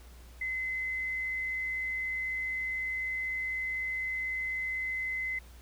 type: tone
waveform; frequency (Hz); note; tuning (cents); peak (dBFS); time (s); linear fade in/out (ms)
sine; 2046; C7; -39; -31; 0.41-5.39; 5
effects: added 60 Hz sine -49 dBFS peak until 5.61 s + pink hiss -58 dBFS RMS until 5.61 s